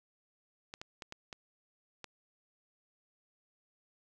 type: clicks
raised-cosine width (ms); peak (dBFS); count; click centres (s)
0.2; -26; 6; 0.739 / 0.815 / 1.022 / 1.124 / 1.328 / 2.043
effects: none